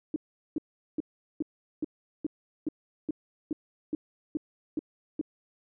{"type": "tone bursts", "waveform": "sine", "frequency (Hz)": 306.9, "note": "D#4", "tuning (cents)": -24, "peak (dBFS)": -26, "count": 13, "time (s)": [0.14, 5.213], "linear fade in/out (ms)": 2, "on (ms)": 21, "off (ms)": 400, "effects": []}